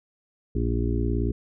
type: harmonic tone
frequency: 58.27 Hz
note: A#1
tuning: in tune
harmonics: 1 / 2 / 4 / 5 / 6 / 7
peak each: -25 / -28 / -31 / -32 / -33 / -33 dBFS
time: 0.55-1.32 s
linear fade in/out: 5 ms
effects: none